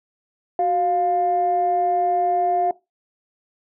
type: tone pair together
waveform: sine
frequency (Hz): 370.7 / 703.4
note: F#4 / F5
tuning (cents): +3 / +12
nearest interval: major seventh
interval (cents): 1109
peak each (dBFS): -23 / -17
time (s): 0.59-2.71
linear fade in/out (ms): 2
effects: noise-tail reverb RT60 0.2 s tail -19 dB re dry + tanh soft clip ceiling -11 dBFS